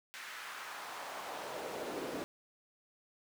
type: noise with high-pass filter sweep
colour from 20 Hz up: brown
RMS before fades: -43 dBFS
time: 0.14-2.24 s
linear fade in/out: 0 ms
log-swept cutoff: 1800 to 330 Hz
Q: 1.5
effects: none